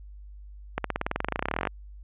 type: accelerating click train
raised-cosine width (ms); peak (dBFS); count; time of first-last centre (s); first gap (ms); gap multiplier
0.5; -11; 25; 0.78-1.672; 63; 0.95
effects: added 50 Hz sine -42 dBFS peak until 2.03 s + resampled to 8000 Hz